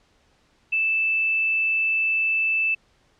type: tone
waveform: sine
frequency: 2638 Hz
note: E7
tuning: 1 cent sharp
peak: -19 dBFS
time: 0.72-2.75 s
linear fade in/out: 10 ms
effects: pink hiss -62 dBFS RMS until 3.19 s + low-pass 6000 Hz 12 dB/octave

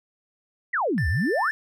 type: exponential two-way sweep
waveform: sine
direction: down then up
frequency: 2093 to 68.9 to 1842 Hz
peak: -21 dBFS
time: 0.73-1.51 s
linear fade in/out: 10 ms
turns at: 1.08 s
type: tone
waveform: triangle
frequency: 1776 Hz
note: A6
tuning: 16 cents sharp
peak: -26 dBFS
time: 0.98-1.51 s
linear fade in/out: 0 ms
effects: none

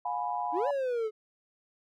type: chord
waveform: sine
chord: F diminished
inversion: none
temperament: equal with one note detuned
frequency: 713.1 / 830.6 / 987.8 Hz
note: F5 / Ab5 / Cb6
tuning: +36 / 0 / 0 cents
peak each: -34 dBFS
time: 0.05-0.71 s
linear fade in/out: 5 ms
type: exponential two-way sweep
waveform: triangle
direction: up then down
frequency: 293.7 to 585 to 423.3 Hz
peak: -26 dBFS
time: 0.52-1.11 s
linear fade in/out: 50 ms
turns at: 0.68 s
effects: none

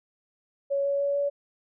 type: tone with pitch steps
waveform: sine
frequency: 558 / 561.6 / 565.1 / 568.7 Hz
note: C#5 / C#5 / C#5 / C#5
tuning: +11 / +22 / +33 / +44 cents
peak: -23 dBFS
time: 0.7-1.3 s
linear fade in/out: 20 ms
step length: 150 ms
effects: none

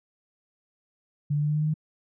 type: tone with pitch steps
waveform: sine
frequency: 146 / 147.44 / 148.9 / 150.36 / 151.85 / 153.35 / 154.86 Hz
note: D3 / D3 / D3 / D3 / D#3 / D#3 / D#3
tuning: -10 / +7 / +24 / +41 / -42 / -25 / -8 cents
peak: -22 dBFS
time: 1.3-1.741 s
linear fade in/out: 10 ms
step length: 63 ms
effects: none

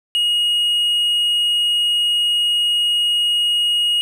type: tone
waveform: triangle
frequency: 2880 Hz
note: F#7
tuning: 47 cents flat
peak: -13 dBFS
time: 0.15-4.01 s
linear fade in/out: 0 ms
effects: none

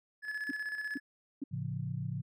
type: tone with tremolo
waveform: triangle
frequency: 1711 Hz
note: A6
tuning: 49 cents flat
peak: -32 dBFS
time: 0.22-1 s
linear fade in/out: 50 ms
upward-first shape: square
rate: 16 Hz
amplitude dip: 50%
type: tone bursts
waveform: sine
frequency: 277.2 Hz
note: C#4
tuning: in tune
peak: -33 dBFS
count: 3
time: 0.49-1.439 s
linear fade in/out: 5 ms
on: 23 ms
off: 440 ms
type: chord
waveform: sine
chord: A augmented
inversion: none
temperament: just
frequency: 110 / 137.5 / 171.88 Hz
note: A2 / C#3 / E#3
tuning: 0 / -14 / -27 cents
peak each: -39 / -37 / -40 dBFS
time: 1.51-2.22 s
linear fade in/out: 20 ms
effects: none

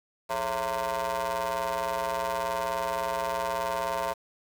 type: ring-modulated tone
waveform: 25% pulse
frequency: 123.47 Hz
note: B2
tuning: in tune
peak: -21 dBFS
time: 0.29-4.14 s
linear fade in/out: 20 ms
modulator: 793 Hz
effects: high-pass 80 Hz 12 dB/octave + 8-bit

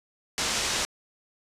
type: low-pass noise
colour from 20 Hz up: white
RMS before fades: -28 dBFS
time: 0.38-0.85 s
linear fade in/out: 0 ms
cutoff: 7400 Hz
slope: 24 dB/octave
effects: resampled to 32000 Hz

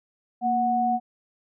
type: tone pair together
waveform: sine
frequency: 232.7 / 737 Hz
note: A#3 / F#5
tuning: -3 / -7 cents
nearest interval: octave + minor sixth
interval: 1996 cents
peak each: -27 / -21 dBFS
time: 0.41-1 s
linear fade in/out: 50 ms
effects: none

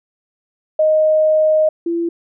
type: tone pair in turn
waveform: sine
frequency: 622 / 338.4 Hz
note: D#5 / E4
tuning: -1 / +45 cents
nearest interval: major seventh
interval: 1054 cents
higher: first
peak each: -10 / -16 dBFS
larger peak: first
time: 0.79-1.69 / 1.86-2.09 s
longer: first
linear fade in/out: 5 ms
effects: none

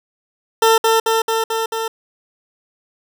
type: tone with echo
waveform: 20% pulse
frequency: 449.1 Hz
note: A4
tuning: 35 cents sharp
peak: -5 dBFS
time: 0.62-0.78 s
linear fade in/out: 5 ms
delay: 220 ms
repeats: 5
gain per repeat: -2 dB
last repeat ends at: 1.88 s
effects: none

